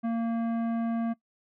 sine tone with tanh clipping, 230 Hz, A#3, 23 cents flat, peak -28 dBFS, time 0.03-1.14 s, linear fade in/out 20 ms, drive 13 dB, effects noise-tail reverb RT60 0.1 s tail -20 dB re dry

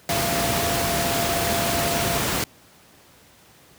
sine tone in noise, 685 Hz, F5, 34 cents flat, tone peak -26 dBFS, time 0.09-2.18 s, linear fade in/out 2 ms, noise pink, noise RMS -23 dBFS, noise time 0.09-2.44 s, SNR -6 dB, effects pink hiss -52 dBFS RMS until 3.78 s + high-pass 80 Hz 12 dB/octave

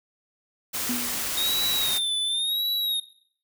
white noise, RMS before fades -29 dBFS, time 0.73-1.99 s, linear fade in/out 20 ms
sine tone with exponential decay, 244.2 Hz, B3, 19 cents flat, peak -24 dBFS, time 0.89-1.35 s, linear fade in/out 5 ms, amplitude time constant 100 ms
square tone with vibrato, 3700 Hz, A#7, 14 cents flat, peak -24 dBFS, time 1.37-3 s, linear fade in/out 5 ms, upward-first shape sine, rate 0.93 Hz, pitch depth 100 cents each way
effects noise-tail reverb RT60 0.6 s tail -19 dB re dry

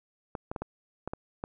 clicks, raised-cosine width 1 ms, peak -20 dBFS, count 7, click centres 0.352 / 0.515 / 0.562 / 0.62 / 1.076 / 1.135 / 1.439 s, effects none

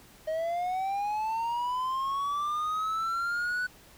triangle linear sweep, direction up, 622.3 to 1494 Hz, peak -26 dBFS, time 0.27-3.67 s, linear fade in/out 10 ms, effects pink hiss -55 dBFS RMS until 3.97 s

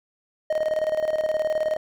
triangle tone with tremolo, 622.3 Hz, D#5, in tune, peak -17 dBFS, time 0.5-1.77 s, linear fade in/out 5 ms, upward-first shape square, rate 19 Hz, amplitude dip 65%, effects none

